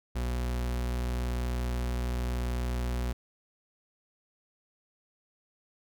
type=tone; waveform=40% pulse; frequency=60.9 Hz; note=B1; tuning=24 cents flat; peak=-28 dBFS; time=0.15-3.13 s; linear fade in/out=10 ms; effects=none